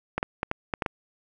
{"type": "clicks", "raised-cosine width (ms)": 0.5, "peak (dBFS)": -11, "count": 7, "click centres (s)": [0.18, 0.229, 0.431, 0.514, 0.738, 0.822, 0.862], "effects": []}